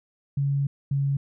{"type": "tone pair in turn", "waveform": "sine", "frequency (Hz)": [140, 139.19], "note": ["C#3", "C#3"], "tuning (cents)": [18, 7], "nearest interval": "unison", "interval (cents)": 11, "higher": "first", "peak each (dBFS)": -21, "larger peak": "neither", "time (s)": [[0.37, 0.67], [0.91, 1.17]], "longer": "first", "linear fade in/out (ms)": 5, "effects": []}